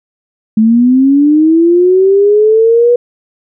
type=linear sweep; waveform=sine; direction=up; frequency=214.5 to 487.8 Hz; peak=-4 dBFS; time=0.57-2.96 s; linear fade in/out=5 ms; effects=none